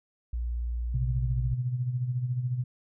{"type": "tone", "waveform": "sine", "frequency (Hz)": 59, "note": "A#1", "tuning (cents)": 22, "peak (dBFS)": -28, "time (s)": [0.33, 1.54], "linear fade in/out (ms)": 5}
{"type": "tone with tremolo", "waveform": "sine", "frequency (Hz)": 124.7, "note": "B2", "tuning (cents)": 17, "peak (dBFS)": -24, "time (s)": [0.94, 2.64], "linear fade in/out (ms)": 5, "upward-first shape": "sine", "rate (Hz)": 14, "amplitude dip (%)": 60}
{"effects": []}